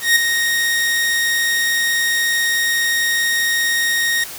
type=tone with ADSR envelope; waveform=sawtooth; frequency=1864.7 Hz; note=A#6; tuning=in tune; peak=-5 dBFS; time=0.01-4.24 s; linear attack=150 ms; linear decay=7 ms; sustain=-7 dB; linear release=5 ms; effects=white hiss -32 dBFS RMS until 4.38 s